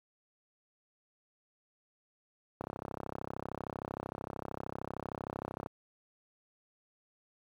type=click train; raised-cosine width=1 ms; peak=-23 dBFS; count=102; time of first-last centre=2.61-5.661 s; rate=33.1 Hz; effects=high-pass 80 Hz 12 dB/octave + 10-bit